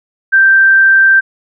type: tone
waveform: sine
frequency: 1568 Hz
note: G6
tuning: in tune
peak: -4 dBFS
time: 0.32-1.21 s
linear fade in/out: 20 ms
effects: none